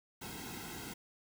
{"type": "noise with comb filter", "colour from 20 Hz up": "pink", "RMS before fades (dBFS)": -45, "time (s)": [0.21, 0.94], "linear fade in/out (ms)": 10, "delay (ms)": 1.7, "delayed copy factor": -0.95, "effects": []}